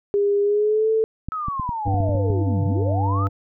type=tone with pitch glide; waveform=sine; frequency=405.2 to 441.9 Hz; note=G#4 to A4; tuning=-43 to +7 cents; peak=-16 dBFS; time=0.14-1.04 s; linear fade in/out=0 ms; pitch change=+150 cents; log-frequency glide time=0.42-0.9 s
type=clicks; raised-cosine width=5 ms; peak=-16 dBFS; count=10; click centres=1.286 / 1.484 / 1.597 / 1.692 / 1.878 / 1.942 / 2.004 / 2.092 / 2.151 / 2.302 s
type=linear two-way sweep; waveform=sine; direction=down then up; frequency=1300 to 116.54 to 1300 Hz; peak=-24 dBFS; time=1.32-3.27 s; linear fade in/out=0 ms; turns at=2.65 s
type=harmonic tone; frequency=98 Hz; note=G2; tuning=in tune; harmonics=1 / 3 / 5 / 7 / 9; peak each=-19 / -29 / -33 / -36 / -38 dBFS; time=1.85-3.29 s; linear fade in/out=20 ms
effects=none